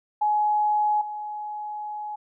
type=tone with level steps; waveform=sine; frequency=842 Hz; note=G#5; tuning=24 cents sharp; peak=-19 / -30 dBFS; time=0.21-2.16 s; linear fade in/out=10 ms; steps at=1.01 s; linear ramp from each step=5 ms; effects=none